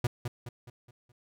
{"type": "tone with echo", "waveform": "45% pulse", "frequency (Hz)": 120.7, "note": "B2", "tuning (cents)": -39, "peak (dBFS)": -24, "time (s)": [0.04, 0.07], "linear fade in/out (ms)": 5, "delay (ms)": 210, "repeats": 5, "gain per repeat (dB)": -7, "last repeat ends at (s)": 1.12, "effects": []}